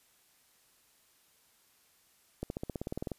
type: accelerating click train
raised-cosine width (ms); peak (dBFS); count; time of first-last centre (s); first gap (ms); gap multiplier
2; -22; 13; 2.43-3.117; 71; 0.96
effects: white hiss -67 dBFS RMS until 3.18 s + resampled to 32000 Hz